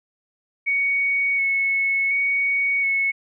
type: tone with vibrato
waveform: sine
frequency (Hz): 2217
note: C#7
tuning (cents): 0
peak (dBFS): -18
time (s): 0.66-3.12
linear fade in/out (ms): 20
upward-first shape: square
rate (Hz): 0.69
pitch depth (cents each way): 14
effects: none